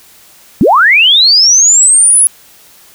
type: linear sweep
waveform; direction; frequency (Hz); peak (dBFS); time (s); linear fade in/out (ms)
sine; up; 161 to 10548; -3; 0.61-2.27; 0
effects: white hiss -41 dBFS RMS until 2.94 s